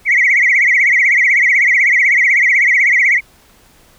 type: tone with vibrato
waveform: sine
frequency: 2093 Hz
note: C7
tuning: in tune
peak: -7 dBFS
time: 0.05-3.21 s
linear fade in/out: 50 ms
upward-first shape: triangle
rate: 16 Hz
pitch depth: 190 cents each way
effects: tanh soft clip ceiling -3 dBFS + pink hiss -48 dBFS RMS until 3.98 s